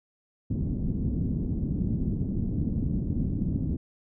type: low-pass noise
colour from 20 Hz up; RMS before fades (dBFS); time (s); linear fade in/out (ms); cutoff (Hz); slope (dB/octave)
white; -28; 0.5-3.77; 10; 240; 24
effects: none